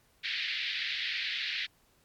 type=band-pass noise; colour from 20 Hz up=pink; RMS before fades=-34 dBFS; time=0.23-1.67 s; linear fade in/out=20 ms; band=1800 to 4400 Hz; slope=48 dB/octave; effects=pink hiss -67 dBFS RMS until 2.04 s + MP3 96 kbps